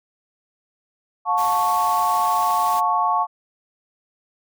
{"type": "chord", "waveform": "sine", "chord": "F augmented", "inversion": "none", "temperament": "equal with one note detuned", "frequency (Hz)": [713.5, 880, 1108.7], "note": ["F5", "A5", "C#6"], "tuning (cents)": [37, 0, 0], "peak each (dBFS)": [-23, -21, -20], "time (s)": [1.25, 3.27], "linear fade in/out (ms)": 50}
{"type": "noise", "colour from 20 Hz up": "white", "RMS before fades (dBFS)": -34, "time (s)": [1.37, 2.81], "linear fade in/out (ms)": 20}
{"effects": []}